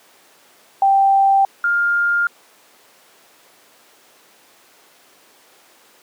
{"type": "tone pair in turn", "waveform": "sine", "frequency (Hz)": [784, 1405.8], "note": ["G5", "F6"], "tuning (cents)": [0, 11], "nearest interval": "minor seventh", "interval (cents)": 1011, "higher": "second", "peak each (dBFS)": [-10, -14], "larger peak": "first", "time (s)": [[0.82, 1.45], [1.64, 2.27]], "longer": "neither", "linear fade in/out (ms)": 2, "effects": ["pink hiss -50 dBFS RMS until 6.02 s", "high-pass 400 Hz 12 dB/octave"]}